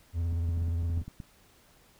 triangle tone with vibrato, 84.2 Hz, E2, 37 cents sharp, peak -25 dBFS, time 0.13-1.04 s, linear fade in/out 50 ms, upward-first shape sine, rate 17 Hz, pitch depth 51 cents each way
clicks, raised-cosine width 5 ms, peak -28 dBFS, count 11, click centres 0.327 / 0.49 / 0.575 / 0.621 / 0.682 / 0.828 / 0.9 / 0.976 / 1.016 / 1.08 / 1.202 s
effects pink hiss -61 dBFS RMS until 1.99 s

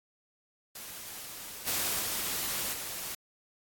white noise with level steps, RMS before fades -43 / -31 / -33 / -38 dBFS, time 0.75-3.15 s, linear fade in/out 5 ms, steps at 1.66 / 1.99 / 2.72 s, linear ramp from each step 20 ms, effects AAC 64 kbps

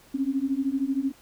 sine beating tone pair, 264 / 277 Hz, C4 / C#4, +16 / -1 cents, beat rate 13 Hz, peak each -27 / -26 dBFS, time 0.14-1.12 s, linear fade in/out 10 ms, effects pink hiss -55 dBFS RMS until 1.21 s

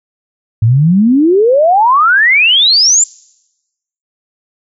sine exponential sweep, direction up, 105.5 to 7459 Hz, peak -5 dBFS, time 0.62-3.04 s, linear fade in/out 5 ms, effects noise-tail reverb RT60 1.0 s tail -26 dB re dry

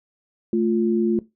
sine tone pair together, 220 / 349.2 Hz, A3 / F4, 0 / 0 cents, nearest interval minor sixth, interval 800 cents, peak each -20 dBFS, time 0.53-1.19 s, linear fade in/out 2 ms, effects noise-tail reverb RT60 0.2 s tail -18 dB re dry

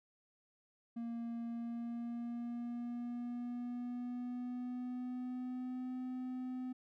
triangle tone with pitch glide, 233.1 to 254.2 Hz, A#3 to C4, 0 to -50 cents, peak -37 dBFS, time 0.96-6.73 s, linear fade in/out 10 ms, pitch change +150 cents, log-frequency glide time 1.46-5.95 s, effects none

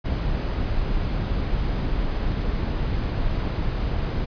brown noise, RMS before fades -24 dBFS, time 0.04-4.26 s, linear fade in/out 20 ms, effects resampled to 11025 Hz

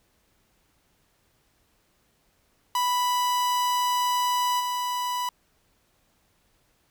45% pulse tone with level steps, 987.8 Hz, B5, in tune, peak -22 / -26 dBFS, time 2.75-5.29 s, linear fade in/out 2 ms, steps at 4.59 s, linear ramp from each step 20 ms, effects pink hiss -67 dBFS RMS until 6.9 s

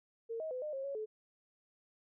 sine tone with pitch steps, 457.4 / 633 / 507 / 606 / 539 / 556 / 432.1 Hz, A#4 / D#5 / B4 / D#5 / C#5 / C#5 / A4, -33 / +30 / +45 / -46 / -49 / +5 / -31 cents, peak -37 dBFS, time 0.29-1.06 s, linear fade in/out 20 ms, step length 110 ms, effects none

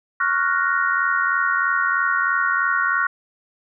sine chord, Gb major seventh, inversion second, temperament equal, 1108.7 / 1396.9 / 1480 / 1864.7 Hz, Db6 / F6 / Gb6 / Bb6, 0 / 0 / 0 / 0 cents, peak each -23 / -22 / -22 / -25 dBFS, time 0.2-3.07 s, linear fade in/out 5 ms, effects none

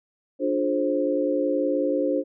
sine chord, D half-diminished seventh, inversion none, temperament just, 293.7 / 352.4 / 422.9 / 528.6 Hz, D4 / F4 / Ab4 / C5, 0 / +16 / +31 / +18 cents, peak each -25 / -29 / -30 / -24 dBFS, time 0.39-2.24 s, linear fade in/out 50 ms, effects none

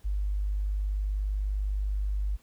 sine tone, 50.2 Hz, G1, 42 cents sharp, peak -26 dBFS, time 0.04-2.37 s, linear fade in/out 20 ms, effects pink hiss -63 dBFS RMS until 2.42 s

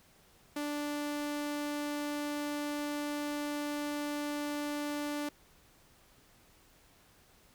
sawtooth tone, 293.2 Hz, D4, 3 cents flat, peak -30 dBFS, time 0.56-5.29 s, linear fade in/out 5 ms, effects pink hiss -63 dBFS RMS until 7.54 s

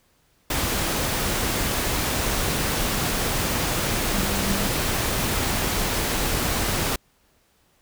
sine tone in noise, 199.3 Hz, G3, 29 cents sharp, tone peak -28 dBFS, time 4.13-4.67 s, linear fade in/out 5 ms, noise pink, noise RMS -24 dBFS, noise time 0.5-6.96 s, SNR -7 dB, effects pink hiss -63 dBFS RMS until 7.81 s

